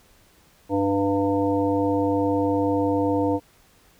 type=harmonic tone with a mistuned harmonic; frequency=98.8 Hz; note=G2; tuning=14 cents sharp; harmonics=1 / 3 / 5 / 7 / 9; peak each=-30 / -22 / -24 / -30 / -29 dBFS; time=0.69-3.4 s; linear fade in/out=50 ms; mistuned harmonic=9; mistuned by=+32 cents; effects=pink hiss -57 dBFS RMS until 3.99 s